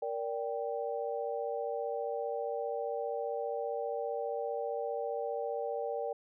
sine chord, G minor, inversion first, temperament equal with one note detuned, 466.2 / 581.3 / 784 Hz, Bb4 / D5 / G5, 0 / -18 / 0 cents, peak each -36 / -37 / -39 dBFS, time 0.02-6.13 s, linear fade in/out 5 ms, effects none

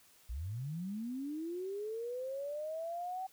sine linear sweep, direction up, 51.91 to 764 Hz, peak -37 dBFS, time 0.29-3.27 s, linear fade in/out 10 ms, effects white hiss -64 dBFS RMS until 3.32 s

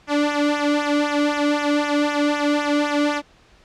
sawtooth tone with flanger, 292.8 Hz, D4, 5 cents flat, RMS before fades -20 dBFS, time 0.07-3.22 s, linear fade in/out 50 ms, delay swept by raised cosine 0.22 to 1.2 ms, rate 3.9 Hz, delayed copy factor -0.85, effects pink hiss -53 dBFS RMS until 3.64 s + low-pass 5000 Hz 12 dB/octave

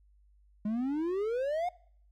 triangle exponential sweep, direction up, 205 to 735 Hz, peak -27 dBFS, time 0.65-1.69 s, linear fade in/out 5 ms, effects noise-tail reverb RT60 0.6 s tail -23 dB re dry + added 50 Hz sine -60 dBFS peak until 2.11 s

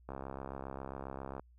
click train, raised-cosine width 1 ms, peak -28 dBFS, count 89, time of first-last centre 0.09-1.396 s, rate 67.4 Hz, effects added 60 Hz sine -59 dBFS peak until 1.58 s

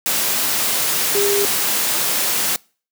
sine tone in noise, 403.4 Hz, G4, 50 cents sharp, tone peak -17 dBFS, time 1.15-1.45 s, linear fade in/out 0 ms, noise white, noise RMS -19 dBFS, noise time 0.06-2.56 s, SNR -1 dB, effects noise-tail reverb RT60 0.4 s tail -26 dB re dry + high-pass 150 Hz 12 dB/octave

